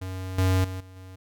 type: tone with level steps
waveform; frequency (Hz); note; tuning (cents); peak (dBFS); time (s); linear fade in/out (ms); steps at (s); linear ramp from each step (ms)
square; 93.4; F#2; +17; -32 / -20 / -32 / -45 / -42; 0.01-1.16; 10; 0.38 / 0.64 / 0.8 / 0.96; 5
effects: none